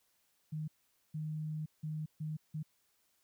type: tone bursts at uneven times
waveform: sine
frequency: 154.6 Hz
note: D#3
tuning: 11 cents flat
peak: -36 dBFS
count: 5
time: 0.52-0.68 / 1.14-1.66 / 1.83-2.06 / 2.2-2.37 / 2.54-2.63 s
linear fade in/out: 10 ms
effects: white hiss -75 dBFS RMS until 3.23 s